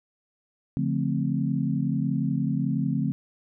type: chord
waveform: sine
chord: D minor seventh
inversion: none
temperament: equal with one note detuned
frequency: 143.56 / 174.61 / 220 / 261.6 Hz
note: D3 / F3 / A3 / C4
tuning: -39 / 0 / 0 / 0 cents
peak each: -27 / -29 / -29 / -29 dBFS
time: 0.77-3.12 s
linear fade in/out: 0 ms
effects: none